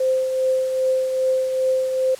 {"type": "tone with tremolo", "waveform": "sine", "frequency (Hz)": 520, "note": "C5", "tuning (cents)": -11, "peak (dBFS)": -15, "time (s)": [0, 2.15], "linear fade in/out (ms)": 5, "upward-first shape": "triangle", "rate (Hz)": 2.5, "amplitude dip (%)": 50, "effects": ["white hiss -41 dBFS RMS until 2.19 s", "low-pass 10000 Hz 12 dB/octave"]}